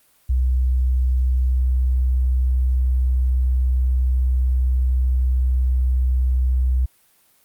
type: tone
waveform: sine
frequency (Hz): 63.4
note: B1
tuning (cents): +46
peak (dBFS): -15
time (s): 0.29-6.86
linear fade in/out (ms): 10
effects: white hiss -58 dBFS RMS until 7.44 s + Opus 32 kbps